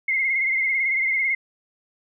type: tone with vibrato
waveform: sine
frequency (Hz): 2120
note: C7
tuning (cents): +22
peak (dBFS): -19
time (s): 0.08-1.35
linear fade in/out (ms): 5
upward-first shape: sine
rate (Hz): 18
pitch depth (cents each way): 55
effects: none